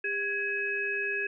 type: tone cluster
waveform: sine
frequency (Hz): 401 / 1665 / 2554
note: G4 / G#6 / D#7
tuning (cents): +39 / +4 / +45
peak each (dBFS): -36 / -31 / -32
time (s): 0.04-1.27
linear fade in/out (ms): 5
effects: none